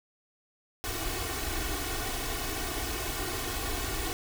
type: noise with comb filter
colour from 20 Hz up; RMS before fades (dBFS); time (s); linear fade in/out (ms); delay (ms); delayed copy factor
pink; -33; 0.84-4.13; 0; 2.7; +1
effects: none